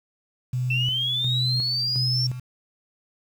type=tone with tremolo; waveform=sine; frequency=125.8 Hz; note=B2; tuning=32 cents sharp; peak=-22 dBFS; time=0.53-2.4 s; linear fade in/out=5 ms; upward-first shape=square; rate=1.4 Hz; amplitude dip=65%
type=linear sweep; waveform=sine; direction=up; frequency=2649 to 5500 Hz; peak=-22 dBFS; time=0.7-2.27 s; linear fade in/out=5 ms
effects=tanh soft clip ceiling -13 dBFS + 8-bit